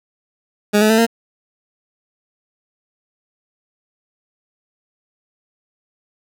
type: tone with pitch steps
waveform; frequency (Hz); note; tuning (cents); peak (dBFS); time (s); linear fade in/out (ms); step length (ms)
20% pulse; 207.7 / 214.8 / 222.1 / 229.7; G#3 / A3 / A3 / A#3; 0 / -41 / +16 / -25; -6; 0.73-1.066; 20; 84
effects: none